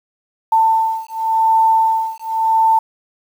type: beating tone pair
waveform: sine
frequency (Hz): 892 / 892.9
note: A5 / A5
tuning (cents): +23 / +25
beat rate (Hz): 0.9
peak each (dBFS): -15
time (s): 0.52-2.79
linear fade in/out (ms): 5
effects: 7-bit